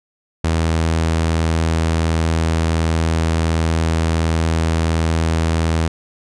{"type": "tone", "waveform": "sawtooth", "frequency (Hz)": 81.4, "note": "E2", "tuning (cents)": -21, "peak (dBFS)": -11, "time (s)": [0.44, 5.88], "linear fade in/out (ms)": 5, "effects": ["resampled to 22050 Hz"]}